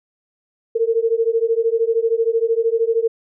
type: beating tone pair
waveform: sine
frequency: 450 / 463 Hz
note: A4 / A#4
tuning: +39 / -12 cents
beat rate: 13 Hz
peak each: -18 dBFS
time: 0.75-3.08 s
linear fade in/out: 10 ms
effects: none